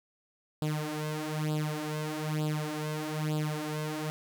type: tone with flanger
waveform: sawtooth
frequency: 153.1 Hz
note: D#3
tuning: 28 cents flat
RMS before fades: -33 dBFS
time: 0.62-4.1 s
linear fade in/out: 0 ms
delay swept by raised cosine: 0.24 to 4.64 ms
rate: 1.1 Hz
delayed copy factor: +0.8
effects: none